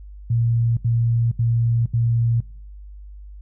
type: tone bursts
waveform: sine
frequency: 116.54 Hz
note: A#2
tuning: in tune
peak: -16 dBFS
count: 4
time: 0.3-2.405 s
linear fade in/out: 5 ms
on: 470 ms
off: 75 ms
effects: noise-tail reverb RT60 0.5 s tail -21 dB re dry + added 50 Hz sine -36 dBFS peak until 3.41 s